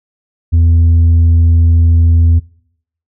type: tone with tanh clipping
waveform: sine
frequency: 83.2 Hz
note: E2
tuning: 17 cents sharp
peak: -6 dBFS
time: 0.52-2.4 s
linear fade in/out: 20 ms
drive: 3 dB
effects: noise-tail reverb RT60 0.7 s tail -24 dB re dry